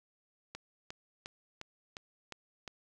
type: click train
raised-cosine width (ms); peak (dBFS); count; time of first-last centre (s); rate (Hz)
0.2; -25; 7; 0.55-2.678; 2.82
effects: none